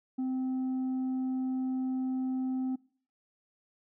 sine tone with tanh clipping, 259.1 Hz, C4, 17 cents flat, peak -30 dBFS, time 0.18-2.76 s, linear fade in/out 10 ms, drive 3 dB, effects noise-tail reverb RT60 0.5 s tail -23 dB re dry

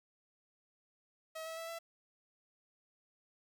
sawtooth tone with pitch steps, 640 / 648.9 / 658 / 667.2 Hz, D#5 / E5 / E5 / E5, +49 / -27 / -3 / +21 cents, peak -38 dBFS, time 1.35-1.79 s, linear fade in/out 10 ms, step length 110 ms, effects 11-bit

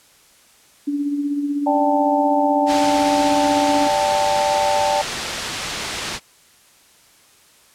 sine tone with tremolo, 287.4 Hz, D4, 37 cents flat, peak -17 dBFS, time 0.87-3.88 s, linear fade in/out 10 ms, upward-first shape sine, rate 16 Hz, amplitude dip 45%
sine chord, D suspended fourth, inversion none, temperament just, 587.3 / 783.1 / 881 Hz, D5 / G5 / A5, 0 / -2 / +2 cents, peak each -20 dBFS, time 1.66-5.02 s, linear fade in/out 10 ms
white low-pass noise, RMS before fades -27 dBFS, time 2.66-6.2 s, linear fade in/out 50 ms, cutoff 5200 Hz, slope 12 dB/octave
effects white hiss -52 dBFS RMS until 7.74 s + low-pass 11000 Hz 12 dB/octave

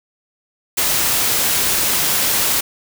white noise, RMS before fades -17 dBFS, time 0.77-2.61 s, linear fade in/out 10 ms, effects none

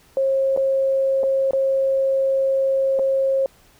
sine tone with dropouts, 538 Hz, C5, 48 cents sharp, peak -16 dBFS, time 0.17-3.46 s, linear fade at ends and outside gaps 1 ms, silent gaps 0.564-0.574 / 1.233-1.237 / 1.509-1.533 / 2.99-2.994 s, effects pink hiss -54 dBFS RMS until 3.79 s

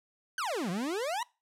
40% pulse exponential two-way sweep, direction down then up, 1609 to 166.3 to 1002 Hz, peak -30 dBFS, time 0.38-1.23 s, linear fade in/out 2 ms, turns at 0.7 s, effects noise-tail reverb RT60 0.3 s tail -24 dB re dry + low-pass 11000 Hz 12 dB/octave

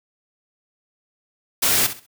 white noise with echo, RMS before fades -18 dBFS, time 1.62-1.87 s, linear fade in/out 10 ms, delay 65 ms, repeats 3, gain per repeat -12 dB, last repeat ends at 2.065 s, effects none

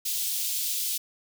white high-pass noise, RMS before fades -29 dBFS, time 0.05-0.98 s, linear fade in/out 10 ms, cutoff 3100 Hz, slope 24 dB/octave, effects none

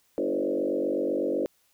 sine tone with frequency modulation, 421.1 Hz, G#4, 24 cents sharp, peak -24 dBFS, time 0.18-1.46 s, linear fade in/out 0 ms, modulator 48 Hz, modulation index 3.1, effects white hiss -67 dBFS RMS until 1.73 s

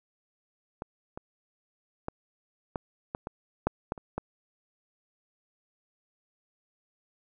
clicks, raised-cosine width 1 ms, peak -21 / -24 / -18 / -17 / -18 / -21 / -10 / -15 / -29 / -17 dBFS, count 10, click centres 0.821 / 1.175 / 2.084 / 2.758 / 3.149 / 3.271 / 3.67 / 3.921 / 3.978 / 4.18 s, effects none

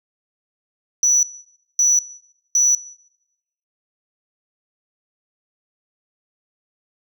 sine tone bursts, 5920 Hz, F#8, in tune, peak -10 dBFS, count 3, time 1.03-2.75 s, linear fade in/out 2 ms, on 200 ms, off 560 ms, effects noise-tail reverb RT60 0.9 s tail -22 dB re dry + tanh soft clip ceiling -11 dBFS

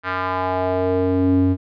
square tone with band-pass filter sweep, 92.5 Hz, F#2, in tune, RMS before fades -19 dBFS, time 0.03-1.57 s, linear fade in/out 50 ms, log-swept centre 1500 to 210 Hz, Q 2.4, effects resampled to 11025 Hz

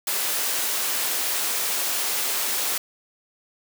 white high-pass noise, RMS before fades -25 dBFS, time 0.07-2.78 s, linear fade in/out 5 ms, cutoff 340 Hz, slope 12 dB/octave, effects none

